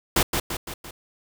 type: noise with echo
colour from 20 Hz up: pink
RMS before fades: -19 dBFS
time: 0.16-0.23 s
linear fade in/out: 5 ms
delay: 170 ms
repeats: 4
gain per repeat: -5 dB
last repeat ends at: 0.91 s
effects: none